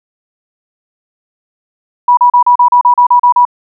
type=tone bursts; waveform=sine; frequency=976 Hz; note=B5; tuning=21 cents flat; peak=-3 dBFS; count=11; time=2.08-3.452 s; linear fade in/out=5 ms; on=92 ms; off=36 ms; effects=none